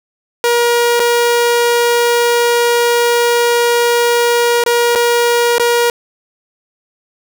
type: tone with dropouts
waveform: sawtooth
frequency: 475.7 Hz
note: A#4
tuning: 35 cents sharp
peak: -6 dBFS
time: 0.44-5.9 s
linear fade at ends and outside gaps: 1 ms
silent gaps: 0.995-1 / 4.638-4.662 / 4.952-4.957 / 5.582-5.597 s
effects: none